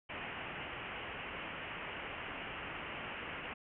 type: low-pass noise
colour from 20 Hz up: white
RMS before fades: -44 dBFS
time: 0.09-3.54 s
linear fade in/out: 10 ms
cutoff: 3000 Hz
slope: 96 dB/octave
effects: none